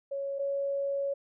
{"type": "tone pair in turn", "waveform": "sine", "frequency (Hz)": [554.4, 557.1], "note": ["C#5", "C#5"], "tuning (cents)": [0, 9], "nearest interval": "unison", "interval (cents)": 9, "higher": "second", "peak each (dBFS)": [-31, -28], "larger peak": "second", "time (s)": [[0.11, 0.39], [0.39, 1.14]], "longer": "second", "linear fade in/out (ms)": 10, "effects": []}